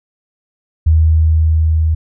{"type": "tone with level ramp", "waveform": "sine", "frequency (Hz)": 79.5, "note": "D#2", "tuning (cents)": 38, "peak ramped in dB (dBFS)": [-6, -10], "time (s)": [0.86, 1.95], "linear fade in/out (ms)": 10, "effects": []}